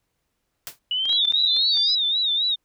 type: noise with exponential decay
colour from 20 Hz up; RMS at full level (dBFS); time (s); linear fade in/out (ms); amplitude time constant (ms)
white; -30; 0.67-0.79; 0; 25
type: exponential sweep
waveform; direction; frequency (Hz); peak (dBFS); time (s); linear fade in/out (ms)
sine; up; 2926 to 5070; -21; 0.91-1.95; 2
type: clicks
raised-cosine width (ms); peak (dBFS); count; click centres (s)
0.2; -21; 7; 1.055 / 1.094 / 1.128 / 1.252 / 1.323 / 1.566 / 1.773
type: tone with vibrato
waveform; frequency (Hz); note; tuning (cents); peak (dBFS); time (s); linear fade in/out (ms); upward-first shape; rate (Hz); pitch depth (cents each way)
sine; 3729; A#7; 0; -19; 1.08-2.56; 20; sine; 3.8; 100
effects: pink hiss -75 dBFS RMS until 2.64 s